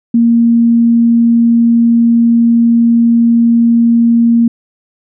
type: tone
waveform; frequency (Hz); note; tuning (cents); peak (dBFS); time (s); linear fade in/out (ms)
sine; 233.1; A#3; 0; -5; 0.14-4.48; 5
effects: none